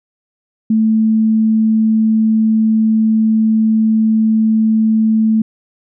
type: tone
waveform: sine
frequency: 220 Hz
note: A3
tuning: in tune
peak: -9 dBFS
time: 0.7-5.42 s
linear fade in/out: 5 ms
effects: none